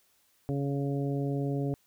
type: harmonic tone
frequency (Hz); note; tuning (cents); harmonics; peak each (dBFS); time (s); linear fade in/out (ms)
140; C#3; +18; 1 / 2 / 3 / 4 / 5; -30 / -33 / -36 / -41 / -44; 0.49-1.74; 0
effects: white hiss -68 dBFS RMS until 1.86 s